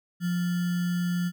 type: tone with sample-and-hold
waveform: sine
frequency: 176.3 Hz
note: F3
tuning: 17 cents sharp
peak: -24 dBFS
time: 0.2-1.32 s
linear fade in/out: 50 ms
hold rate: 1575 Hz
effects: none